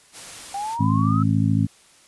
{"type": "noise", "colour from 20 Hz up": "white", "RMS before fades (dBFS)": -38, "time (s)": [0.12, 0.78], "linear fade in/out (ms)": 50}
{"type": "exponential sweep", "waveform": "sine", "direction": "up", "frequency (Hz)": [784, 1318.5], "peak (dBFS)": -25, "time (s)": [0.54, 1.23], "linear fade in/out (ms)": 5}
{"type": "harmonic tone", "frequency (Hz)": 53.7, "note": "A1", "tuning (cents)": -41, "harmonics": [2, 3, 4, 5], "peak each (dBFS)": [-20, -22, -23, -24], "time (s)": [0.79, 1.67], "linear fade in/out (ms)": 20}
{"effects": ["white hiss -53 dBFS RMS until 2.07 s", "resampled to 24000 Hz"]}